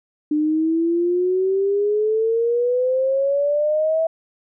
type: exponential sweep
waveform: sine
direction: up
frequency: 298.4 to 655 Hz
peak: -16 dBFS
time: 0.31-4.07 s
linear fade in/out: 5 ms
effects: none